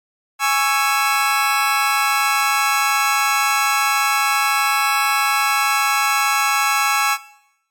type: chord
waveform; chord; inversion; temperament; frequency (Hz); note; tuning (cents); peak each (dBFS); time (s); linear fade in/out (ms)
25% pulse; C# minor; second; just; 831.5 / 1108.7 / 1330.5; G#5 / C#6 / E6; +2 / 0 / +16; -16; 0.39-7.18; 50
effects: noise-tail reverb RT60 0.8 s tail -18 dB re dry + MP3 64 kbps